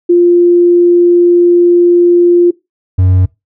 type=tone pair in turn; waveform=sine / triangle; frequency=349.2 / 92.49 Hz; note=F4 / F#2; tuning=0 / 0 cents; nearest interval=octave + major seventh; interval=2300 cents; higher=first; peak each=-3 dBFS; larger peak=neither; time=0.09-2.51 / 2.98-3.26 s; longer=first; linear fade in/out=10 ms; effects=noise-tail reverb RT60 0.2 s tail -21 dB re dry